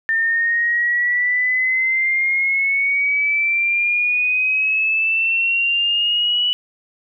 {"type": "exponential sweep", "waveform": "sine", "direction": "up", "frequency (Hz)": [1800, 2960], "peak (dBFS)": -15, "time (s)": [0.09, 6.53], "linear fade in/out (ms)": 0, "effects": []}